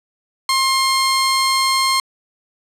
sawtooth tone pair together, 1062 / 2124 Hz, C6 / C7, +25 / +25 cents, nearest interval octave, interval 1200 cents, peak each -12 dBFS, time 0.49-2 s, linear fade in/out 2 ms, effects low-pass 10000 Hz 12 dB/octave

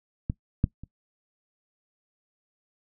clicks, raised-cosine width 5 ms, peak -14 / -8 / -28 dBFS, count 3, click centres 0.299 / 0.641 / 0.836 s, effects noise-tail reverb RT60 0.1 s tail -20 dB re dry

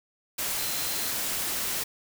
sine tone in noise, 4100 Hz, C8, 36 cents flat, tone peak -39 dBFS, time 0.58-1.11 s, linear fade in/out 10 ms, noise white, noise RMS -30 dBFS, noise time 0.38-1.84 s, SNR -12 dB, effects none

